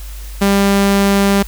sawtooth tone, 198.6 Hz, G3, 23 cents sharp, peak -6 dBFS, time 0.41-1.43 s, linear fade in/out 10 ms, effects added 50 Hz sine -26 dBFS peak until 1.47 s + white hiss -38 dBFS RMS until 1.47 s

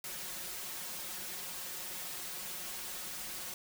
white noise with comb filter, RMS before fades -42 dBFS, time 0.04-3.54 s, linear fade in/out 2 ms, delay 5.5 ms, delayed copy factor +0.95, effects none

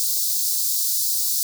white high-pass noise, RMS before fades -22 dBFS, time 0-1.43 s, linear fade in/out 0 ms, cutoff 4100 Hz, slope 48 dB/octave, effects none

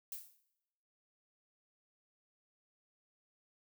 violet noise with exponential decay, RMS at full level -40 dBFS, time 0.12-0.41 s, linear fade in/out 2 ms, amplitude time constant 61 ms, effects noise-tail reverb RT60 0.9 s tail -18 dB re dry

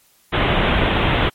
pink low-pass noise, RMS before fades -17 dBFS, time 0.32-1.3 s, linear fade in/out 20 ms, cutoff 3600 Hz, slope 96 dB/octave, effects white hiss -56 dBFS RMS until 1.34 s + MP3 64 kbps

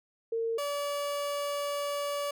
sine / 30% pulse tone pair in turn, 456.1 / 574.6 Hz, A#4 / D5, -38 / -38 cents, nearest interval major third, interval 400 cents, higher second, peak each -28 / -28 dBFS, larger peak neither, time 0.32-0.58 / 0.58-2.31 s, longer second, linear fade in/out 5 ms, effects none

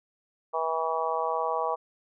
harmonic tone, 162 Hz, E3, 30 cents flat, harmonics 3 / 4 / 5 / 6 / 7, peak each -32 / -32 / -32 / -32 / -32 dBFS, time 0.53-1.76 s, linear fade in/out 20 ms, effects none

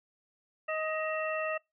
harmonic tone with a mistuned harmonic, 628 Hz, D#5, 16 cents sharp, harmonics 1 / 2 / 3 / 4, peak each -33 / -37 / -38 / -39 dBFS, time 0.68-1.58 s, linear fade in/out 10 ms, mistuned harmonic 4, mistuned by +120 cents, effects noise-tail reverb RT60 0.2 s tail -25 dB re dry

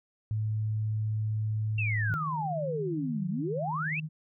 sine tone, 108.1 Hz, A2, 30 cents flat, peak -27 dBFS, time 0.31-2.14 s, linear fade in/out 0 ms
sine exponential two-way sweep, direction down then up, 2751 to 174.6 to 2751 Hz, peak -30 dBFS, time 1.78-4 s, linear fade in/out 5 ms, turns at 3.28 s
sine tone with tremolo, 155.56 Hz, D#3, in tune, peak -31 dBFS, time 2.09-4.09 s, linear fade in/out 20 ms, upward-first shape sine, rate 17 Hz, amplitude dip 45%
effects none

